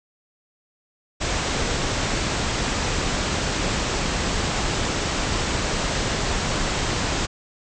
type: low-pass noise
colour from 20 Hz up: pink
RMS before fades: -24 dBFS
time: 1.2-7.27 s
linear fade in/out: 20 ms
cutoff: 8000 Hz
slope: 96 dB/octave
effects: none

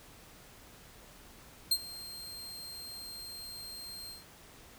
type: tone with ADSR envelope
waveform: sawtooth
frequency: 4186 Hz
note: C8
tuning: in tune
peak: -20 dBFS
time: 1.71-4.25 s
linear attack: 7 ms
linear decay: 57 ms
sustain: -20 dB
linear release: 160 ms
effects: pink hiss -55 dBFS RMS until 4.78 s

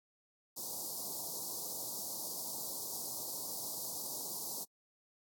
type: band-stop noise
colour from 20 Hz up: white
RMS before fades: -41 dBFS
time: 0.56-4.65 s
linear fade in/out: 20 ms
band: 1000 to 4300 Hz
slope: 48 dB/octave
effects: high-pass 150 Hz 12 dB/octave + AAC 64 kbps

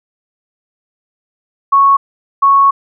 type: tone bursts at uneven times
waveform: sine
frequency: 1106 Hz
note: C#6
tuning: 4 cents flat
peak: -5 dBFS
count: 2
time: 1.72-1.97 / 2.42-2.71 s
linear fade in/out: 10 ms
effects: none

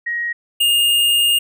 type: tone pair in turn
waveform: sine / square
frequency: 1889 / 2830 Hz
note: A#6 / F7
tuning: +22 / +22 cents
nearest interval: perfect fifth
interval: 700 cents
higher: second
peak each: -19 / -13 dBFS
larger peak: second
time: 0.06-0.33 / 0.6-1.39 s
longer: second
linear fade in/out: 10 ms
effects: none

